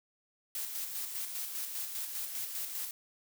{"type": "noise with tremolo", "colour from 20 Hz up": "blue", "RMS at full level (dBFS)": -37, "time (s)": [0.55, 2.91], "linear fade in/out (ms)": 2, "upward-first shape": "square", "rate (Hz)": 5, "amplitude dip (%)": 40, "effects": []}